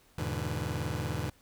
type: chord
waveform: sawtooth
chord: E dominant seventh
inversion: none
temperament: just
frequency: 82.41 / 103.01 / 123.61 / 148.33 Hz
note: E2 / G#2 / B2 / D3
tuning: 0 / -14 / +2 / +18 cents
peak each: -33 dBFS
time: 0.18-1.3 s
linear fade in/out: 5 ms
effects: pink hiss -63 dBFS RMS until 1.41 s